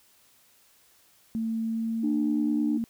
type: tone with pitch glide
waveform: sine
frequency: 224.6 to 229.5 Hz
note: A3 to A#3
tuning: +36 to -27 cents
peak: -26 dBFS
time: 1.35-2.84 s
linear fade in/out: 0 ms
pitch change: +37 cents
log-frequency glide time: 1.6-2.53 s
type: tone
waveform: sine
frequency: 298.6 Hz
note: D4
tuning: 29 cents sharp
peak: -24 dBFS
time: 2.03-2.78 s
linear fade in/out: 10 ms
effects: tanh soft clip ceiling -15 dBFS + white hiss -61 dBFS RMS until 2.89 s